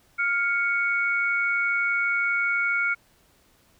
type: tone pair together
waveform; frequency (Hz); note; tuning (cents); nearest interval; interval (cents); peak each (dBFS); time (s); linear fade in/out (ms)
sine; 1403 / 2222; F6 / C#7; +8 / +4; minor sixth; 796; -24; 0.18-2.95; 20
effects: pink hiss -61 dBFS RMS until 3.79 s